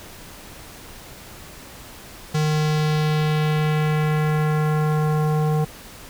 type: tone with low-pass filter sweep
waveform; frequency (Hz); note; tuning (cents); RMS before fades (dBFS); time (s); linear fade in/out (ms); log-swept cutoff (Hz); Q
square; 153.2; D#3; -27; -20; 2.34-5.65; 10; 6600 to 840; 1.3
effects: pink hiss -41 dBFS RMS until 6.09 s